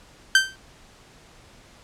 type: tone with exponential decay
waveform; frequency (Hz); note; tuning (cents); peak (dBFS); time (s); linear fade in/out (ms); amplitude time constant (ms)
sawtooth; 1557; G6; -12; -6; 0.35-0.56; 2; 44
effects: pink hiss -51 dBFS RMS until 1.83 s + low-pass 8000 Hz 12 dB/octave